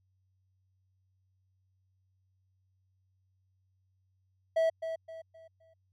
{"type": "tone with echo", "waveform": "triangle", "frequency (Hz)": 651, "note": "E5", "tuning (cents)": -22, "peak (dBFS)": -22, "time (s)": [4.56, 4.7], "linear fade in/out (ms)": 10, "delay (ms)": 260, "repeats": 4, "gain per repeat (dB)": -9, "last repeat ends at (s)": 5.74, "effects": ["added 94 Hz sine -70 dBFS peak until 5.92 s"]}